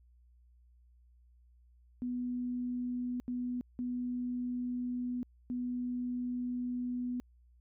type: tone bursts at uneven times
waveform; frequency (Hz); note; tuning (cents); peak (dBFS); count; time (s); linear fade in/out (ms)
sine; 246.9; B3; 0; -33; 4; 2.02-3.2 / 3.28-3.61 / 3.79-5.23 / 5.5-7.2; 0
effects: added 60 Hz sine -60 dBFS peak until 7.6 s